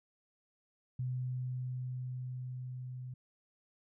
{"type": "tone with level ramp", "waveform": "sine", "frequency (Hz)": 126.7, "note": "B2", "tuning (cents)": 45, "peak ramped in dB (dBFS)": [-33, -41], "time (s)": [0.99, 3.14], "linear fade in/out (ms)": 5, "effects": []}